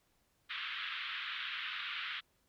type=band-pass noise; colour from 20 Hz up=white; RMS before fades=-41 dBFS; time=0.49-2.21 s; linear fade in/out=20 ms; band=1200 to 3600 Hz; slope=48 dB/octave; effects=pink hiss -75 dBFS RMS until 2.48 s